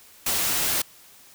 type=noise; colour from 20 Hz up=white; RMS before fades=-24 dBFS; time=0.26-0.82 s; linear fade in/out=5 ms; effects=white hiss -51 dBFS RMS until 1.34 s